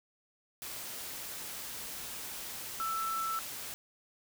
sine tone in noise, 1325 Hz, E6, 9 cents sharp, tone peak -32 dBFS, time 2.8-3.39 s, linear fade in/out 0 ms, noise white, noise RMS -42 dBFS, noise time 0.62-3.74 s, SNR +7 dB, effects none

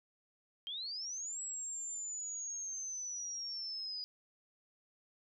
sine linear two-way sweep, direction up then down, 3126 to 7760 to 4913 Hz, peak -39 dBFS, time 0.67-4.04 s, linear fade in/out 0 ms, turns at 1.41 s, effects none

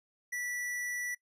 square tone, 1959 Hz, B6, 15 cents flat, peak -35 dBFS, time 0.32-1.15 s, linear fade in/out 10 ms, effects noise-tail reverb RT60 0.1 s tail -20 dB re dry + resampled to 32000 Hz

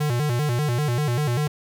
square tone with vibrato, 134.3 Hz, C3, 46 cents sharp, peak -21 dBFS, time 0-1.48 s, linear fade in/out 10 ms, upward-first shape square, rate 5.1 Hz, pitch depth 190 cents each way, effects none

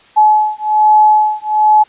sine beating tone pair, 853 / 854.2 Hz, G#5 / G#5, +46 / +48 cents, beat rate 1.2 Hz, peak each -10 dBFS, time 0.16-1.84 s, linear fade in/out 20 ms, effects white hiss -45 dBFS RMS until 1.88 s + resampled to 8000 Hz

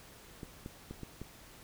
clicks, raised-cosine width 3 ms, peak -29 dBFS, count 5, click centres 0.432 / 0.661 / 0.91 / 1.033 / 1.216 s, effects pink hiss -55 dBFS RMS until 1.63 s

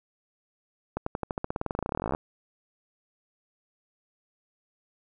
accelerating click train, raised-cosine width 1 ms, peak -15 dBFS, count 30, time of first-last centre 0.97-2.149 s, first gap 94 ms, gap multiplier 0.93, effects none

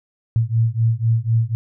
sine beating tone pair, 112.1 / 116.1 Hz, A2 / A#2, +33 / -7 cents, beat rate 4 Hz, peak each -18 dBFS, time 0.36-1.55 s, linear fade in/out 0 ms, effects none

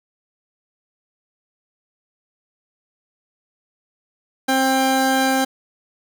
30% pulse tone pair together, 264.6 / 793 Hz, C4 / G5, +20 / +20 cents, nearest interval octave + perfect fifth, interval 1900 cents, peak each -16 dBFS, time 4.48-5.45 s, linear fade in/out 10 ms, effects none

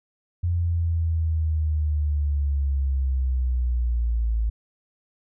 sine linear sweep, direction down, 87.31 to 54.6 Hz, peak -20 dBFS, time 0.43-4.5 s, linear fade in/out 10 ms, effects none

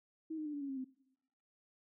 sine tone with pitch steps, 318.8 / 308.1 / 297.8 / 287.8 / 278.2 / 268.9 / 259.8 Hz, D#4 / D#4 / D4 / D4 / C#4 / C4 / C4, +42 / -17 / +24 / -35 / +6 / +47 / -12 cents, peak -38 dBFS, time 0.3-0.846 s, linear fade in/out 10 ms, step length 78 ms, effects noise-tail reverb RT60 0.9 s tail -22 dB re dry

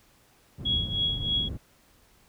white low-pass noise, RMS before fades -34 dBFS, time 0.58-1.58 s, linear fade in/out 20 ms, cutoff 130 Hz, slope 12 dB/octave
sine tone with tremolo, 3327 Hz, G#7, 2 cents sharp, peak -22 dBFS, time 0.65-1.49 s, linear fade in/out 10 ms, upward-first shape triangle, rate 3.2 Hz, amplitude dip 85%
effects pink hiss -61 dBFS RMS until 2.28 s

